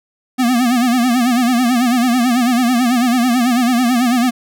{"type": "tone with vibrato", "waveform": "square", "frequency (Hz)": 244.9, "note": "B3", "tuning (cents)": -14, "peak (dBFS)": -12, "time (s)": [0.38, 4.31], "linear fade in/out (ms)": 20, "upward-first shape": "sine", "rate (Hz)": 9.1, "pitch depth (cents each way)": 100, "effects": []}